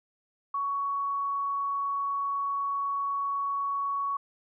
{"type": "tone", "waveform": "sine", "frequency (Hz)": 1118, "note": "C#6", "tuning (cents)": 14, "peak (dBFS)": -27, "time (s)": [0.54, 4.17], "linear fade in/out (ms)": 5, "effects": []}